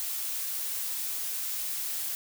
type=noise; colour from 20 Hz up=blue; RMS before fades=-33 dBFS; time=0-2.15 s; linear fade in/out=0 ms; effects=none